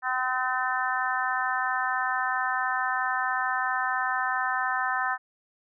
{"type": "harmonic tone", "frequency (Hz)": 255.5, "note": "C4", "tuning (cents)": -41, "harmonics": [3, 4, 5, 6, 7], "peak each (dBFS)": [-31, -31, -31, -31, -31], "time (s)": [0.02, 5.18], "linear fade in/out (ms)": 50, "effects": []}